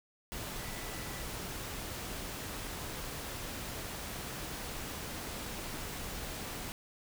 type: tone in noise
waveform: sine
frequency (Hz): 1975.5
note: B6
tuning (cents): 0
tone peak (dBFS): -52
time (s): 0.58-1.22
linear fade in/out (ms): 0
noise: pink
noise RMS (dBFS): -41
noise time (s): 0.32-6.72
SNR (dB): -14
effects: none